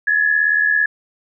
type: tone pair together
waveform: sine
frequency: 1682.2 / 1760 Hz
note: G#6 / A6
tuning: +22 / 0 cents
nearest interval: minor second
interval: 78 cents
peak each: -14 / -19 dBFS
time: 0.07-0.86 s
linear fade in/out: 5 ms
effects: none